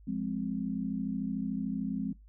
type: chord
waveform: sine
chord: F minor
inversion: none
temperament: equal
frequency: 174.61 / 207.7 / 261.6 Hz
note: F3 / Ab3 / C4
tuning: 0 / 0 / 0 cents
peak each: -37 / -34 / -35 dBFS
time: 0.07-2.13 s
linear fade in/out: 10 ms
effects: noise-tail reverb RT60 0.2 s tail -22 dB re dry + added 51 Hz sine -52 dBFS peak until 2.28 s